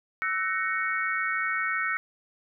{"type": "chord", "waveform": "sine", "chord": "F# dominant seventh", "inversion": "third", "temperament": "equal with one note detuned", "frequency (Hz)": [1318.5, 1505.8, 1864.7, 2217], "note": ["E6", "F#6", "A#6", "C#7"], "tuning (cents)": [0, 30, 0, 0], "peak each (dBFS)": -31, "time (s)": [0.22, 1.97], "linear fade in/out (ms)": 0, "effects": []}